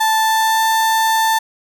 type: tone with pitch glide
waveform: 35% pulse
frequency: 880 to 888.7 Hz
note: A5 to A5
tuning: 0 to +17 cents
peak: -11 dBFS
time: 0-1.39 s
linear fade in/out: 10 ms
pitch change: +17 cents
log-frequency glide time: 0.18-0.63 s
effects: none

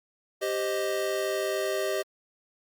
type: chord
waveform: square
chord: C minor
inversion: second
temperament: equal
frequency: 392 / 523.3 / 622.3 Hz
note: G4 / C5 / Eb5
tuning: 0 / 0 / 0 cents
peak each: -31 / -35 / -31 dBFS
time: 0.41-2.03 s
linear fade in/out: 20 ms
effects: Opus 48 kbps

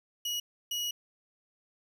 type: tone bursts at uneven times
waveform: 30% pulse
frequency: 2908 Hz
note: F#7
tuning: 31 cents flat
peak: -28 dBFS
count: 2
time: 0.25-0.4 / 0.71-0.91 s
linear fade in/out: 5 ms
effects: none

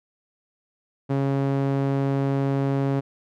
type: tone with band-pass filter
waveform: sawtooth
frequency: 137.5 Hz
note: C#3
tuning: 14 cents flat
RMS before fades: -23 dBFS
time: 1.09-3.01 s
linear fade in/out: 20 ms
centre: 310 Hz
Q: 0.61
effects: none

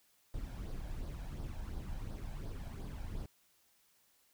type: noise with flanger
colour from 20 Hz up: brown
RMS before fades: -42 dBFS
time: 0.34-3.26 s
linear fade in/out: 2 ms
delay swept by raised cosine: 0.2 to 1.3 ms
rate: 2.8 Hz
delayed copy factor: +0.55
effects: white hiss -71 dBFS RMS until 4.33 s

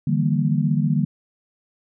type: chord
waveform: sine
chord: E half-diminished seventh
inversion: third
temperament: equal with one note detuned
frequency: 149.49 / 164.81 / 196 / 233.1 Hz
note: D3 / E3 / G3 / Bb3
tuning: +31 / 0 / 0 / 0 cents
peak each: -20 / -24 / -24 / -24 dBFS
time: 0.07-1.05 s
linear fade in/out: 5 ms
effects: none

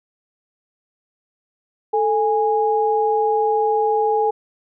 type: tone pair together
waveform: sine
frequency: 439.8 / 826 Hz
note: A4 / G#5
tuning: -1 / -10 cents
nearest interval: major seventh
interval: 1091 cents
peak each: -18 dBFS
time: 1.93-4.31 s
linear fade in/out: 10 ms
effects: none

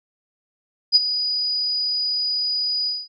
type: tone with ADSR envelope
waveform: sine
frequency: 4932 Hz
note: D#8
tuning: 16 cents flat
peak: -8 dBFS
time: 0.92-3.08 s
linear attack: 37 ms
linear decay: 27 ms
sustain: -12 dB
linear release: 210 ms
effects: none

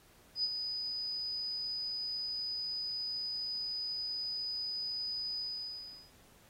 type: tone with ADSR envelope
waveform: sine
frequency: 4978 Hz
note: D#8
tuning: in tune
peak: -28 dBFS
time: 0.35-6.11 s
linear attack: 85 ms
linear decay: 41 ms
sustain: -7 dB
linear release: 720 ms
effects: pink hiss -63 dBFS RMS until 6.49 s + AAC 48 kbps

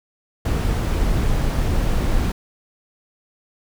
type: noise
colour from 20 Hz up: brown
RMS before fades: -19 dBFS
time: 0.45-2.32 s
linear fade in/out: 5 ms
effects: none

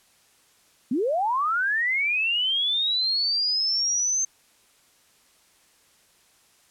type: linear sweep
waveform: sine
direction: up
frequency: 219.4 to 6320 Hz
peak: -21 dBFS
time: 0.91-4.25 s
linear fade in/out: 5 ms
effects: white hiss -60 dBFS RMS until 6.7 s + low-pass 11000 Hz 12 dB/octave

